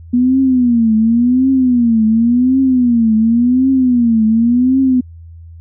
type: tone with vibrato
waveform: sine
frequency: 241.3 Hz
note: B3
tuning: 40 cents flat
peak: -8 dBFS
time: 0.13-5.01 s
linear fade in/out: 10 ms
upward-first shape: triangle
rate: 0.91 Hz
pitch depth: 190 cents each way
effects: added 83 Hz sine -32 dBFS peak until 5.6 s